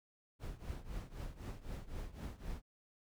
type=noise with tremolo; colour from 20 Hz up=brown; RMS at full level=-41 dBFS; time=0.39-2.62 s; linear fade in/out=50 ms; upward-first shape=triangle; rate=3.9 Hz; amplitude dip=90%; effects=none